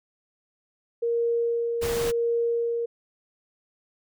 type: tone with tremolo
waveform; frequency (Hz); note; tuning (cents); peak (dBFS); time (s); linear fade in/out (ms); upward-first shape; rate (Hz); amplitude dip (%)
sine; 467.9; A#4; +6; -21; 1.02-2.86; 10; sine; 0.94; 35
type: noise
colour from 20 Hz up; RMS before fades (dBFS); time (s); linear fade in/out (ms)
pink; -32; 1.81-2.12; 20
effects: none